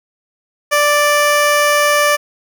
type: tone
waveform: 15% pulse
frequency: 587.3 Hz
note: D5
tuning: in tune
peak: -4 dBFS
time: 0.71-2.17 s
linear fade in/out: 20 ms
effects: none